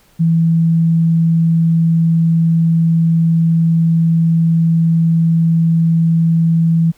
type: tone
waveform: sine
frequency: 164.81 Hz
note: E3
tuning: in tune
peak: -9 dBFS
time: 0.19-6.92 s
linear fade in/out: 20 ms
effects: pink hiss -52 dBFS RMS until 6.97 s